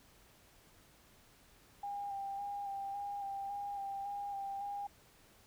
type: tone with vibrato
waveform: sine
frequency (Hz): 800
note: G5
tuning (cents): +35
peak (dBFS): -38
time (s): 1.83-4.87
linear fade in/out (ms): 5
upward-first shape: square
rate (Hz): 1.8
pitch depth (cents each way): 19
effects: pink hiss -64 dBFS RMS until 5.46 s